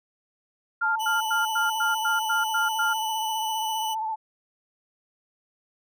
sine tone bursts, 1396.9 Hz, F6, in tune, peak -22 dBFS, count 9, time 0.81-2.936 s, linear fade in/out 10 ms, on 150 ms, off 97 ms
sine tone with vibrato, 880 Hz, A5, in tune, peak -26 dBFS, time 0.82-4.16 s, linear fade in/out 20 ms, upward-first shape sine, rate 15 Hz, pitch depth 39 cents each way
sawtooth tone, 2973 Hz, F#7, 8 cents sharp, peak -28 dBFS, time 0.99-3.95 s, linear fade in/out 20 ms
effects none

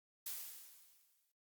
blue noise with exponential decay, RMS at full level -42 dBFS, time 0.26-1.32 s, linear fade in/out 5 ms, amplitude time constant 230 ms, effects noise-tail reverb RT60 0.1 s tail -26 dB re dry + Opus 48 kbps

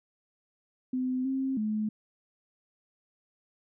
sine tone with pitch steps, 255.6 / 266.1 / 214.4 Hz, C4 / C4 / A3, -40 / +29 / -45 cents, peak -27 dBFS, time 0.93-1.89 s, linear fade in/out 5 ms, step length 320 ms, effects none

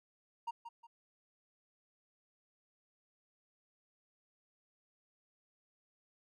triangle tone with echo, 932.3 Hz, A#5, in tune, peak -34 dBFS, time 0.47-0.51 s, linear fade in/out 10 ms, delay 180 ms, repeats 2, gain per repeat -9 dB, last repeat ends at 0.87 s, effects none

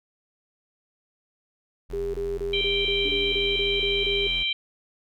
square tone, 43.56 Hz, F1, 4 cents flat, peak -35 dBFS, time 1.89-4.44 s, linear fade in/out 20 ms
sine tone bursts, 401.6 Hz, G4, 42 cents sharp, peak -26 dBFS, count 10, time 1.93-4.273 s, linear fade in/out 5 ms, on 210 ms, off 27 ms
harmonic tone, 784 Hz, G5, in tune, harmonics 3 / 4 / 5, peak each -28 / -25 / -32 dBFS, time 2.53-4.53 s, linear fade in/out 5 ms
sine tone with exponential decay, 291.6 Hz, D4, 12 cents flat, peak -33 dBFS, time 3.05-4.48 s, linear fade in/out 1 ms, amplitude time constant 310 ms
effects none

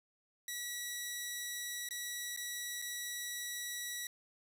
10% pulse tone with dropouts, 1938 Hz, B6, 33 cents flat, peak -30 dBFS, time 0.48-4.07 s, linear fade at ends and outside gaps 2 ms, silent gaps 1.889-1.908 / 2.364-2.373 / 2.818-2.822 s, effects 10-bit

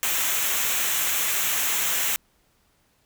white noise with comb filter, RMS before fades -24 dBFS, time 0.03-2.16 s, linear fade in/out 0 ms, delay 0.21 ms, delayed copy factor -0.6, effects pink hiss -65 dBFS RMS until 3.05 s

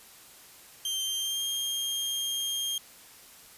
sawtooth tone with pitch glide, 3148 to 3214 Hz, G7 to G7, +7 to +43 cents, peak -26 dBFS, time 0.85-2.78 s, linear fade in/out 2 ms, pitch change +36 cents, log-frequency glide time 1.17-1.44 s, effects white hiss -52 dBFS RMS until 3.57 s + resampled to 32000 Hz

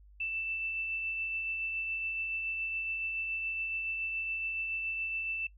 sine tone with tremolo, 2656 Hz, E7, 12 cents sharp, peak -31 dBFS, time 0.2-5.47 s, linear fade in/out 5 ms, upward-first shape triangle, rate 7.1 Hz, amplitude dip 30%, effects noise-tail reverb RT60 0.1 s tail -19 dB re dry + added 50 Hz sine -54 dBFS peak until 5.57 s

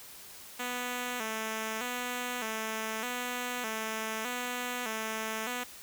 5% pulse tone with vibrato, 233.1 Hz, A#3, in tune, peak -22 dBFS, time 0.59-5.64 s, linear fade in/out 10 ms, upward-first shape square, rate 0.82 Hz, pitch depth 99 cents each way, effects white hiss -49 dBFS RMS until 5.82 s

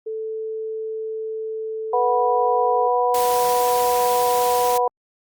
sine tone, 440 Hz, A4, in tune, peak -25 dBFS, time 0.06-2.88 s, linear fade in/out 10 ms
harmonic tone, 245.4 Hz, B3, 11 cents flat, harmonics 2 / 3 / 4, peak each -20 / -21 / -21 dBFS, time 1.93-4.88 s, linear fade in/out 5 ms
white noise, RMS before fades -29 dBFS, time 3.14-4.78 s, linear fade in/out 5 ms
effects Opus 48 kbps

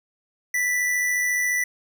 square tone with amplitude modulation, 1975.5 Hz, B6, in tune, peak -20 dBFS, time 0.54-1.64 s, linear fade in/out 5 ms, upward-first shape sine, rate 94.2 Hz, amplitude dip 30%, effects 10-bit

